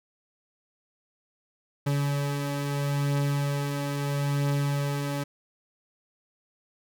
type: beating tone pair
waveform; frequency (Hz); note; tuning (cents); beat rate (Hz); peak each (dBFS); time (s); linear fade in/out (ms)
40% pulse; 141.6 / 142.36; C#3 / C#3; +37 / +46; 0.76; -33 / -25; 1.86-5.24; 10
effects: none